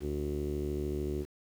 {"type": "tone with low-pass filter", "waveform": "sawtooth", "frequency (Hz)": 73.42, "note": "D2", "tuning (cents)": 0, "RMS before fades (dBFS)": -34, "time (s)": [0, 1.26], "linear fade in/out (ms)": 50, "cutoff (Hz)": 370, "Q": 5.7, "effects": ["9-bit"]}